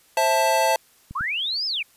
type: chord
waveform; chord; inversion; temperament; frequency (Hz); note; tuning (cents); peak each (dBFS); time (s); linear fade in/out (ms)
square; A minor; first; equal with one note detuned; 530.6 / 659.3 / 880; C5 / E5 / A5; +24 / 0 / 0; -25 / -23 / -21; 0.17-0.76; 2
type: clicks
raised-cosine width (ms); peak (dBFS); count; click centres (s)
5; -24; 2; 1.11 / 1.209
type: linear two-way sweep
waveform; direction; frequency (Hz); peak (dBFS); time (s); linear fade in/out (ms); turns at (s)
sine; up then down; 967 to 5274 to 2186; -23; 1.15-1.83; 10; 1.66
effects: white hiss -57 dBFS RMS until 1.96 s + resampled to 32000 Hz